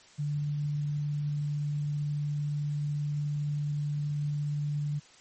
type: tone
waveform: sine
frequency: 146.83 Hz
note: D3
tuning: in tune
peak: -28 dBFS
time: 0.18-5 s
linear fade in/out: 20 ms
effects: white hiss -56 dBFS RMS until 5.2 s + MP3 32 kbps